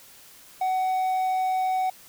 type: tone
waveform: triangle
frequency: 749 Hz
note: F#5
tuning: 21 cents sharp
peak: -20 dBFS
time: 0.61-1.9 s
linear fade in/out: 5 ms
effects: white hiss -50 dBFS RMS until 2.08 s

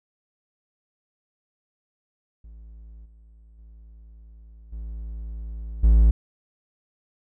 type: tone with level steps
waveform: triangle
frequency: 55 Hz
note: A1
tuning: in tune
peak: -39 / -46 / -42 / -29 / -10 dBFS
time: 2.44-6.11 s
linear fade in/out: 5 ms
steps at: 3.05 / 3.58 / 4.72 / 5.83 s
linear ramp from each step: 10 ms
effects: none

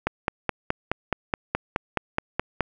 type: click train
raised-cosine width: 0.5 ms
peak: -7 dBFS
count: 13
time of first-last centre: 0.07-2.607 s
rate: 4.73 Hz
effects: none

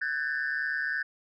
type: tone cluster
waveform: sine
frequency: 1509 / 1632 / 1781 Hz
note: F#6 / G#6 / A6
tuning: +34 / -31 / +21 cents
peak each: -31 dBFS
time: 0.01-1.03 s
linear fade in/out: 10 ms
effects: tanh soft clip ceiling -23 dBFS

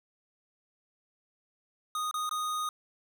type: tone with dropouts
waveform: square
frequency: 1240 Hz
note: D#6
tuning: 6 cents flat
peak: -31 dBFS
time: 1.95-2.69 s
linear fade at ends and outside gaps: 2 ms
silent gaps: 2.112-2.141 / 2.293-2.311 s
effects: none

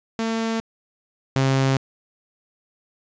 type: tone pair in turn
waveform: sawtooth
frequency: 225.6 / 134.14 Hz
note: A3 / C3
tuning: +44 / +43 cents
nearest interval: major sixth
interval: 901 cents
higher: first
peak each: -18 / -13 dBFS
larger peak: second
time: 0.19-0.6 / 1.36-1.77 s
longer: neither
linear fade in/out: 0 ms
effects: resampled to 16000 Hz + 9-bit

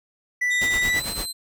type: tone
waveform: triangle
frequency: 1975.5 Hz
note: B6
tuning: in tune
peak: -18 dBFS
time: 0.41-1 s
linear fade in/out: 10 ms
type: tone with pitch glide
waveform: 25% pulse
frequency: 3689 to 4093 Hz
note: A#7 to C8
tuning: -19 to -39 cents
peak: -24 dBFS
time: 0.5-1.33 s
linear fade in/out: 20 ms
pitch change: +180 cents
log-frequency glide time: 0.78-1.07 s
type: noise with tremolo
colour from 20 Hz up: pink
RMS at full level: -29 dBFS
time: 0.61-1.26 s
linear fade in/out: 5 ms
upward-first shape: triangle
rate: 8.9 Hz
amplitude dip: 85%
effects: none

